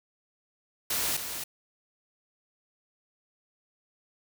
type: noise with echo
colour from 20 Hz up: white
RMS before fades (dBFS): -29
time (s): 0.9-1.17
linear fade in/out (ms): 5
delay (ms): 270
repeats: 1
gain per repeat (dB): -7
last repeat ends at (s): 1.44
effects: none